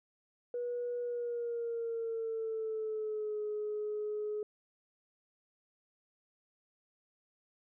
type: tone with pitch glide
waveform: sine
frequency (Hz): 484.7 to 422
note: B4 to G#4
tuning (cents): -32 to +28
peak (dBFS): -33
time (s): 0.54-4.43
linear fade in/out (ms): 2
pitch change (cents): -240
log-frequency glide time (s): 1.01-3.4
effects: tanh soft clip ceiling -29 dBFS